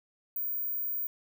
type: tone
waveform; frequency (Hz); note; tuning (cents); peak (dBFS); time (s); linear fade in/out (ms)
sine; 15230; A#9; +36; -30; 0.36-1.07; 2
effects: none